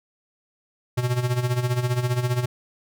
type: tone with tremolo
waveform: square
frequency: 123.47 Hz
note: B2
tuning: in tune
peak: -19 dBFS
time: 0.97-2.46 s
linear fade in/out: 10 ms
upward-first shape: sine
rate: 15 Hz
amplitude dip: 70%
effects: none